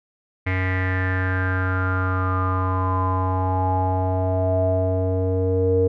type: tone with low-pass filter sweep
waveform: square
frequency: 93.1 Hz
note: F#2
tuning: 11 cents sharp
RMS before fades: -21 dBFS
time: 0.46-5.88 s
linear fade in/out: 10 ms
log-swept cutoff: 2100 to 460 Hz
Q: 8.4
effects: none